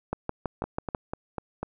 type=two click trains; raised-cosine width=1 ms; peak=-17 / -14 dBFS; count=5 / 6; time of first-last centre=0.64-1.63 / 0.13-0.948 s; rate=4.04 / 6.11 Hz; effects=none